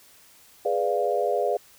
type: chord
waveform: sine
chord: G# diminished seventh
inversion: none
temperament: equal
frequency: 415.3 / 493.9 / 587.3 / 698.5 Hz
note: G#4 / B4 / D5 / F5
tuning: 0 / 0 / 0 / 0 cents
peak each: -27 dBFS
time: 0.65-1.57 s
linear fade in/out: 5 ms
effects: white hiss -54 dBFS RMS until 1.78 s